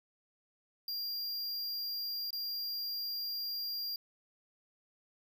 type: tone with dropouts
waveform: square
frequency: 4779 Hz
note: D8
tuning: 29 cents sharp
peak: -36 dBFS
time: 0.88-3.96 s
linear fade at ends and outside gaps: 2 ms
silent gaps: 2.306-2.329 s
effects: none